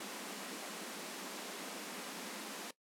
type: high-pass noise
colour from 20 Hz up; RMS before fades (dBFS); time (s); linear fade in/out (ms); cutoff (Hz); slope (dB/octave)
pink; -45; 0-2.71; 5; 180; 96
effects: noise-tail reverb RT60 0.1 s tail -18 dB re dry + low-pass 12000 Hz 12 dB/octave